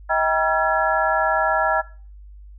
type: tone cluster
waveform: sine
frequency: 636 / 786 / 957 / 1359 / 1687 Hz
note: D#5 / G5 / A#5 / F6 / G#6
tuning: +38 / +4 / +45 / -48 / +27 cents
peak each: -23 dBFS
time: 0.09-1.82 s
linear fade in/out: 20 ms
effects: noise-tail reverb RT60 0.4 s tail -20 dB re dry + added 50 Hz sine -39 dBFS peak until 2.58 s